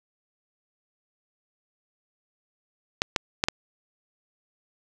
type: clicks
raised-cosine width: 0.2 ms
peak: -4 dBFS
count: 4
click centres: 3.019 / 3.162 / 3.439 / 3.485 s
effects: none